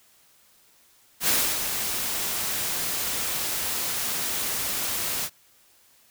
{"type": "noise with ADSR envelope", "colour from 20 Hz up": "white", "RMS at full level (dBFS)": -21, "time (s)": [1.2, 5.3], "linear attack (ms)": 82, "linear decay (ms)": 290, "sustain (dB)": -7, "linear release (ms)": 60, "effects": ["white hiss -59 dBFS RMS until 6.1 s"]}